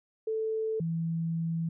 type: tone pair in turn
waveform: sine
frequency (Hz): 440.5 / 165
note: A4 / E3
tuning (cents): +2 / +2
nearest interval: octave + perfect fourth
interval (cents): 1700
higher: first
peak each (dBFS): -28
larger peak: neither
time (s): 0.27-0.8 / 0.8-1.69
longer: second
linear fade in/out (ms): 5
effects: none